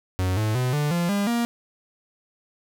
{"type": "tone with pitch steps", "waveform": "45% pulse", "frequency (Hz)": [92.5, 108.11, 126.36, 147.69, 172.61, 201.7, 235.8], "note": ["F#2", "A2", "B2", "D3", "F3", "G3", "A#3"], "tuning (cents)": [0, -30, 40, 10, -20, 50, 20], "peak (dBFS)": -21, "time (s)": [0.19, 1.45], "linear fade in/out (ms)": 0, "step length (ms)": 180, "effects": []}